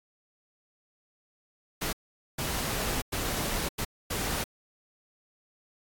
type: noise bursts at uneven times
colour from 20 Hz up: pink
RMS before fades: -31 dBFS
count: 5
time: 1.81-1.93 / 2.38-3.02 / 3.12-3.69 / 3.78-3.85 / 4.1-4.44 s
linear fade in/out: 10 ms
effects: AAC 64 kbps